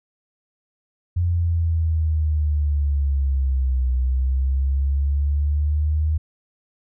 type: exponential two-way sweep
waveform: sine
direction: down then up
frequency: 88 to 63 to 78.1 Hz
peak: -17 dBFS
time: 1.16-6.18 s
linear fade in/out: 10 ms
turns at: 3.92 s
effects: none